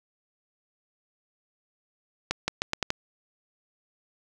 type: accelerating click train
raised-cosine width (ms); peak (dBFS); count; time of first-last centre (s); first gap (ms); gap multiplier
0.2; -8; 6; 2.31-2.904; 170; 0.82
effects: none